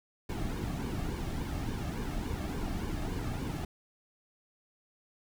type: noise with flanger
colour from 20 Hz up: brown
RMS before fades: -35 dBFS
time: 0.29-3.65 s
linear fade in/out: 5 ms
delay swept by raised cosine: 1.5 to 2.08 ms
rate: 3.5 Hz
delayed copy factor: -0.6
effects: none